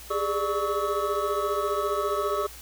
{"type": "tone cluster", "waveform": "triangle", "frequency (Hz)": [402.3, 417.1, 591, 1119, 1294], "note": ["G4", "G#4", "D5", "C#6", "E6"], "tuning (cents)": [45, 7, 11, 16, -32], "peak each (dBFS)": -29, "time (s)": [0.1, 2.47], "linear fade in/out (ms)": 10, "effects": ["added 60 Hz sine -47 dBFS peak until 2.61 s", "white hiss -45 dBFS RMS until 2.61 s"]}